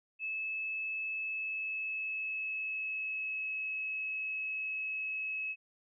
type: tone with pitch glide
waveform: sine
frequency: 2605 to 2577 Hz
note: E7 to E7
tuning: -21 to -40 cents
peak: -34 dBFS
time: 0.19-5.56 s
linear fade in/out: 50 ms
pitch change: -19 cents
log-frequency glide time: 1.15-3.55 s
effects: none